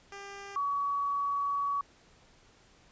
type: tone pair in turn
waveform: 10% pulse / sine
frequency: 398.7 / 1130.8 Hz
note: G4 / C#6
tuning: +29 / +34 cents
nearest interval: octave + tritone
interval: 1805 cents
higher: second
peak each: -34 / -28 dBFS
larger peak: second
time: 0.12-0.56 / 0.56-1.81 s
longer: second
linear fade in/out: 2 ms
effects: pink hiss -61 dBFS RMS until 2.91 s + resampled to 16000 Hz